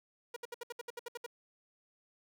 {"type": "tone bursts", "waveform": "sawtooth", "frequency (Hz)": 477, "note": "A#4", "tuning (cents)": 40, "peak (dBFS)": -36, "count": 11, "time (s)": [0.34, 1.264], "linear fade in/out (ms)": 5, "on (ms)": 24, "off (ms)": 66, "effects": []}